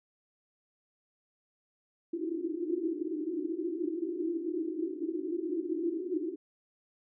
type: band-pass noise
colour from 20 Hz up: pink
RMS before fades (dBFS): -34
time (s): 2.13-6.36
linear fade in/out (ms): 5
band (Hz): 310 to 360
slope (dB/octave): 96
effects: none